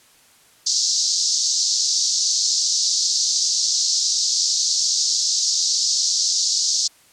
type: band-pass noise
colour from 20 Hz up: pink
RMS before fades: -20 dBFS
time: 0.66-6.88 s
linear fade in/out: 10 ms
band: 4400 to 6800 Hz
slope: 48 dB/octave
effects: white hiss -53 dBFS RMS until 7.12 s + low-pass 11000 Hz 12 dB/octave